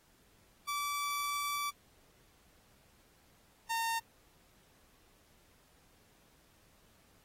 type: tone pair in turn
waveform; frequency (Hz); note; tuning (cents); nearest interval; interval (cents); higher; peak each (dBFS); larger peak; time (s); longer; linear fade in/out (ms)
sawtooth; 1157 / 913.1; D6 / A#5; -26 / -36; major third; 410; first; -30 / -28; second; 0.67-1.71 / 3.69-4; first; 20
effects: pink hiss -67 dBFS RMS until 7.24 s + AAC 48 kbps